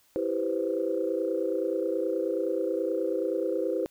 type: chord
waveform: sine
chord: C major seventh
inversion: first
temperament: equal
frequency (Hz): 329.6 / 392 / 493.9 / 523.3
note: E4 / G4 / B4 / C5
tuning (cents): 0 / 0 / 0 / 0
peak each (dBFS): -31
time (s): 0.16-3.86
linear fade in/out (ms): 0
effects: tanh soft clip ceiling -15 dBFS + white hiss -64 dBFS RMS until 3.9 s